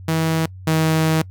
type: tone pair in turn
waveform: sawtooth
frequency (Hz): 161.5 / 159.18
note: E3 / D#3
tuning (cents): -35 / +40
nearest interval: unison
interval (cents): 25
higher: first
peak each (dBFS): -13 / -11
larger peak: second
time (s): 0.08-0.46 / 0.67-1.22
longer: second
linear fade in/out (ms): 5
effects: noise-tail reverb RT60 0.1 s tail -24 dB re dry + added 93 Hz sine -34 dBFS peak until 1.3 s